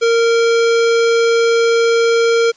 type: tone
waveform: square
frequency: 462.4 Hz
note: A#4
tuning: 14 cents flat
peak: -11 dBFS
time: 0.01-2.52 s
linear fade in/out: 20 ms
effects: white hiss -49 dBFS RMS until 2.56 s + resampled to 16000 Hz